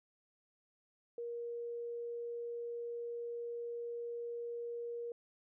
sine tone, 472.3 Hz, A#4, 23 cents sharp, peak -39 dBFS, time 1.18-5.12 s, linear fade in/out 2 ms, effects none

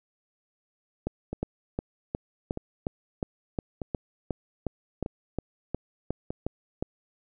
two click trains, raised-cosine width 2 ms, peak -19 / -15 dBFS, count 5 / 17, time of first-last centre 1.33-6.305 / 1.07-6.825 s, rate 0.804 / 2.78 Hz, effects none

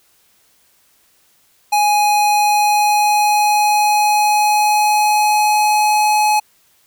square tone with pitch glide, 833 to 846.1 Hz, G#5 to G#5, +5 to +32 cents, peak -12 dBFS, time 1.72-6.4 s, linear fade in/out 10 ms, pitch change +27 cents, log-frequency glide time 2.3-6.15 s, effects white hiss -56 dBFS RMS until 6.86 s

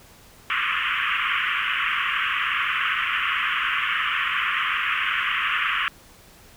pink band-pass noise, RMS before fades -24 dBFS, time 0.5-5.88 s, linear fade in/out 0 ms, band 1100 to 3100 Hz, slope 96 dB/octave, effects pink hiss -50 dBFS RMS until 6.56 s

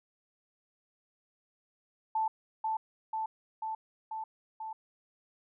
sine tone with echo, 880 Hz, A5, in tune, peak -27 dBFS, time 2.15-2.28 s, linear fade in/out 5 ms, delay 490 ms, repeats 5, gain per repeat -2 dB, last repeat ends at 4.73 s, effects none

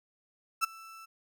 35% pulse tone with ADSR envelope, 1325 Hz, E6, 9 cents sharp, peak -21 dBFS, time 0.61-1.06 s, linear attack 30 ms, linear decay 11 ms, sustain -24 dB, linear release 16 ms, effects none

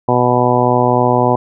harmonic tone, 123.47 Hz, B2, in tune, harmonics 1 / 2 / 3 / 4 / 5 / 6 / 7 / 8, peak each -18 / -18 / -18 / -18 / -18 / -18 / -18 / -18 dBFS, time 0.08-1.36 s, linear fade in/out 5 ms, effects none

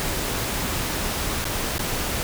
pink noise with dropouts, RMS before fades -26 dBFS, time 0-2.23 s, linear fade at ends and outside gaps 0 ms, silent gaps 1.443-1.453 / 1.781-1.793 s, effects none

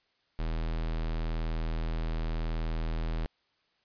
square tone, 40.43 Hz, E1, 33 cents flat, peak -30 dBFS, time 0.39-3.26 s, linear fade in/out 0 ms, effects white hiss -72 dBFS RMS until 3.84 s + resampled to 11025 Hz

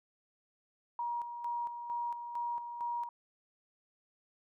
sine tone with tremolo, 951 Hz, A#5, 34 cents sharp, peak -33 dBFS, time 0.99-3.09 s, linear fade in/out 2 ms, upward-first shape square, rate 2.2 Hz, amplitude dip 55%, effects none

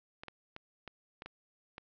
clicks, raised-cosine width 0.3 ms, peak -28 dBFS, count 7, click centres 0.235 / 0.283 / 0.564 / 0.877 / 1.221 / 1.26 / 1.781 s, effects low-pass 5000 Hz 12 dB/octave

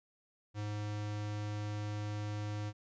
square tone, 104.7 Hz, G#2, 15 cents sharp, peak -37 dBFS, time 0.54-2.73 s, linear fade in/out 50 ms, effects resampled to 16000 Hz

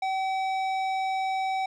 square tone with low-pass filter, 764 Hz, G5, 45 cents flat, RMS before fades -28 dBFS, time 0.02-1.66 s, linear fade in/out 5 ms, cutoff 3800 Hz, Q 0.67, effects none

